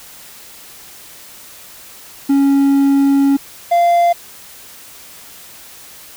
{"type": "tone pair in turn", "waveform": "triangle", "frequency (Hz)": [277.2, 691.3], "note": ["C#4", "F5"], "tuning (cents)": [0, -18], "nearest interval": "octave + major third", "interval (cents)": 1582, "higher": "second", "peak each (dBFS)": -7, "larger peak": "neither", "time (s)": [[2.29, 3.37], [3.71, 4.13]], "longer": "first", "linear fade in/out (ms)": 10, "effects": ["white hiss -38 dBFS RMS until 6.16 s"]}